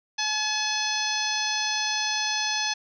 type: harmonic tone with a mistuned harmonic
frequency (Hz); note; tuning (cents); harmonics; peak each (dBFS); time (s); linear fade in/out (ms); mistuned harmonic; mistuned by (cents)
855; A5; -50; 1 / 2 / 3 / 4 / 5 / 6 / 7; -32 / -32 / -32 / -32 / -32 / -32 / -32; 0.18-2.74; 10; 7; +28
effects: none